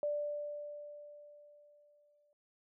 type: tone with exponential decay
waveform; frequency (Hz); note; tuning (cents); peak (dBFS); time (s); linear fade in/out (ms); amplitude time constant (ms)
sine; 588; D5; +2; -31; 0.03-2.33; 1; 500
effects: none